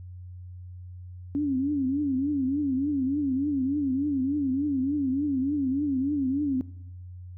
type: tone with vibrato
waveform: sine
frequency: 276.8 Hz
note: C#4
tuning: 2 cents flat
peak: -23 dBFS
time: 1.35-6.61 s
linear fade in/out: 0 ms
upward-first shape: triangle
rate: 3.4 Hz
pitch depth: 150 cents each way
effects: noise-tail reverb RT60 0.8 s tail -19 dB re dry + added 90 Hz sine -39 dBFS peak until 7.37 s